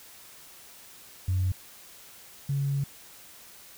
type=tone pair in turn; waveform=sine; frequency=92.5 / 139.48 Hz; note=F#2 / C#3; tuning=0 / +11 cents; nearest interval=perfect fifth; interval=711 cents; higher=second; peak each=-22 / -24 dBFS; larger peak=first; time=1.28-1.52 / 2.49-2.84 s; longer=second; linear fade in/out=5 ms; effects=tanh soft clip ceiling -19 dBFS + white hiss -50 dBFS RMS until 3.77 s